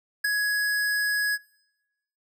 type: tone with ADSR envelope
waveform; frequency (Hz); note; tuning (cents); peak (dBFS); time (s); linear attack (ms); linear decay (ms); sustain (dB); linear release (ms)
square; 1673; G#6; +12; -19; 0.24-1.38; 10; 5; -5; 38
effects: noise-tail reverb RT60 1.0 s tail -24 dB re dry